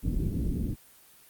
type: low-pass noise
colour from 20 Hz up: pink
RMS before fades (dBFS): -29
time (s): 0.02-0.76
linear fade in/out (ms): 50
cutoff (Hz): 300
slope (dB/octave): 24
effects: white hiss -56 dBFS RMS until 1.29 s + Opus 32 kbps